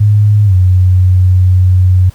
sine tone with pitch glide, 104.3 to 91.85 Hz, G#2 to F#2, +8 to -12 cents, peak -4 dBFS, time 0-2.1 s, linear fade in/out 10 ms, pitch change -220 cents, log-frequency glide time 0.45-0.54 s, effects pink hiss -43 dBFS RMS until 2.14 s

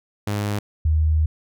sawtooth / sine tone pair in turn, 103.2 / 78.03 Hz, G#2 / D#2, -10 / +6 cents, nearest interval perfect fourth, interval 484 cents, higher first, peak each -18 / -15 dBFS, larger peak second, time 0.27-0.59 / 0.85-1.26 s, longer second, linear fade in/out 5 ms, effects none

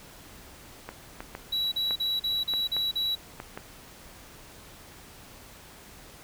clicks, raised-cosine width 0.5 ms, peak -21 dBFS, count 8, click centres 0.89 / 1.205 / 1.351 / 1.909 / 2.537 / 2.766 / 3.401 / 3.575 s
triangle tone bursts, 3909 Hz, B7, 19 cents flat, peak -24 dBFS, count 7, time 1.52-3.154 s, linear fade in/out 10 ms, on 200 ms, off 39 ms
effects pink hiss -49 dBFS RMS until 6.23 s

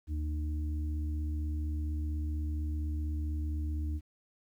harmonic tone, 75.7 Hz, D#2, 47 cents flat, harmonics 1 / 3 / 4, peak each -31 / -50 / -43 dBFS, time 0.07-4.01 s, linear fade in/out 50 ms, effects 11-bit

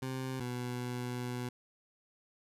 20% pulse tone pair in turn, 130.81 / 123.47 Hz, C3 / B2, 0 / 0 cents, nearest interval minor second, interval 100 cents, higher first, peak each -31 / -31 dBFS, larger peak neither, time 0.02-0.4 / 0.4-1.49 s, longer second, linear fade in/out 5 ms, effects resampled to 32000 Hz

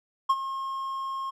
triangle tone with ADSR envelope, 1075 Hz, C6, 47 cents sharp, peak -15 dBFS, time 0.29-1.31 s, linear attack 11 ms, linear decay 46 ms, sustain -13 dB, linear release 18 ms, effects none

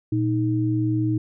sine tone pair together, 117.5 / 313.1 Hz, A#2 / D#4, +14 / +11 cents, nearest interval octave + perfect fourth, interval 1697 cents, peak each -22 dBFS, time 0.12-1.18 s, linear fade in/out 5 ms, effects none

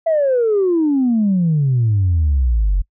sine exponential sweep, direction down, 670 to 43.65 Hz, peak -11 dBFS, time 0.06-2.82 s, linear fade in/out 10 ms, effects noise-tail reverb RT60 0.1 s tail -25 dB re dry + tanh soft clip ceiling -9 dBFS

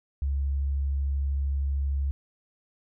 sine tone with vibrato, 69.3 Hz, C#2, in tune, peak -24 dBFS, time 0.22-2.11 s, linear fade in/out 0 ms, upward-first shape triangle, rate 13 Hz, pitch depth 9 cents each way, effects none

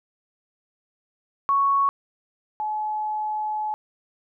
sine tone pair in turn, 1110 / 854 Hz, C#6 / G#5, +2 / +48 cents, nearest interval perfect fourth, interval 454 cents, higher first, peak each -17 / -24 dBFS, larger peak first, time 1.49-1.89 / 2.6-3.74 s, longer second, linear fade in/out 0 ms, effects none

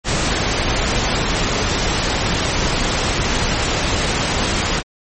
pink noise, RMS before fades -18 dBFS, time 0.04-4.83 s, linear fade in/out 50 ms, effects MP3 32 kbps

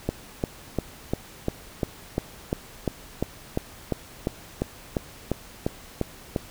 click train, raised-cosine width 2 ms, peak -10 dBFS, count 19, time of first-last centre 0.09-6.362 s, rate 2.87 Hz, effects pink hiss -46 dBFS RMS until 6.5 s

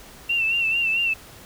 sine tone with vibrato, 2708 Hz, E7, 46 cents sharp, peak -19 dBFS, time 0.29-1.14 s, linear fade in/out 10 ms, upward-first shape sine, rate 4.5 Hz, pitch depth 54 cents each way, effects pink hiss -45 dBFS RMS until 1.45 s

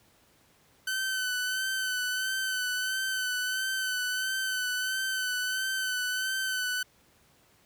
sawtooth tone with vibrato, 1519 Hz, F#6, 45 cents sharp, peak -25 dBFS, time 0.87-6.83 s, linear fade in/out 5 ms, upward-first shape sine, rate 1.5 Hz, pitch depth 31 cents each way, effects pink hiss -63 dBFS RMS until 7.65 s + high-pass 60 Hz 12 dB/octave

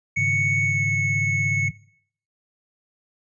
triangle tone with pitch glide, 2219 to 2201 Hz, C#7 to C#7, +1 to -13 cents, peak -19 dBFS, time 0.16-1.69 s, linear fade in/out 10 ms, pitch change -14 cents, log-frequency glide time 0.65-0.82 s
sine chord, Ab suspended fourth, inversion none, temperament equal with one note detuned, 102.28 / 138.59 / 155.56 Hz, Ab2 / Db3 / Eb3, -26 / 0 / 0 cents, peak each -27 / -27 / -31 dBFS, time 0.17-1.71 s, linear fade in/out 10 ms
effects noise-tail reverb RT60 0.6 s tail -20 dB re dry + resampled to 22050 Hz

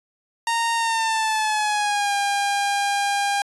sawtooth tone with pitch glide, 925 to 805.3 Hz, A#5 to G5, -14 to +46 cents, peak -16 dBFS, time 0.47-3.42 s, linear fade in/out 2 ms, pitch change -240 cents, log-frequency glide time 0.75-2.14 s, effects resampled to 24000 Hz

